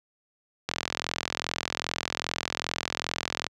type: click train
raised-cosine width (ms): 0.2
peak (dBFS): -9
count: 119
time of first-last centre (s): 0.69-3.466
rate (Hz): 42.5
effects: high-pass 80 Hz 12 dB/octave